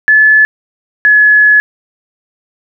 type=tone pair in turn; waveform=sine; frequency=1726 / 1701.3 Hz; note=A6 / G#6; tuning=-34 / +41 cents; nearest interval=unison; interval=25 cents; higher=first; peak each=-3 dBFS; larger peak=neither; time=0.08-0.45 / 1.05-1.6 s; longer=second; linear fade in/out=0 ms; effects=none